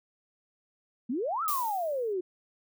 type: exponential two-way sweep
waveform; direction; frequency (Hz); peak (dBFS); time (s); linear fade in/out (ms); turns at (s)
sine; up then down; 220 to 1356 to 350.9; -28; 1.09-2.21; 10; 1.43
type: noise with exponential decay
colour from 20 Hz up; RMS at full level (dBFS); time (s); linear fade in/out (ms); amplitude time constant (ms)
violet; -30; 1.48-2.13; 0; 140
effects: none